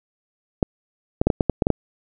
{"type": "clicks", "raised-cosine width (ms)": 2, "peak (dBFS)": -3, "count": 9, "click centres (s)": [0.628, 1.215, 1.27, 1.302, 1.408, 1.497, 1.622, 1.669, 1.703], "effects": []}